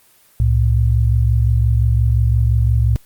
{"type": "tone pair together", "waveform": "sine", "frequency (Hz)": [67, 112.75], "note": ["C2", "A2"], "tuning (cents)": [42, 43], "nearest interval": "major sixth", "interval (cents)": 901, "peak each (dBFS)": -14, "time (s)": [0.4, 2.96], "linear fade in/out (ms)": 0, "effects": ["white hiss -52 dBFS RMS until 3.05 s", "Opus 24 kbps"]}